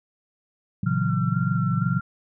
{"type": "chord", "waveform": "sine", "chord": "F# dominant seventh", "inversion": "first", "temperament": "equal", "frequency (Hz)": [116.54, 138.59, 164.81, 185], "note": ["A#2", "C#3", "E3", "F#3"], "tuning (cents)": [0, 0, 0, 0], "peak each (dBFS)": -26, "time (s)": [0.83, 2], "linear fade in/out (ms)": 5}
{"type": "tone with vibrato", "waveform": "sine", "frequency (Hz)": 1365, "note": "F6", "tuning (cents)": -40, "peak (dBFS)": -31, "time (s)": [0.86, 2.01], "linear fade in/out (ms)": 5, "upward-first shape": "square", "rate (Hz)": 2.1, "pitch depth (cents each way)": 21}
{"effects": []}